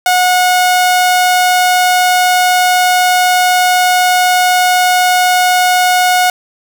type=tone; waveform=sawtooth; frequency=728 Hz; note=F#5; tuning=28 cents flat; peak=-4 dBFS; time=0.06-6.3 s; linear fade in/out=2 ms; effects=7-bit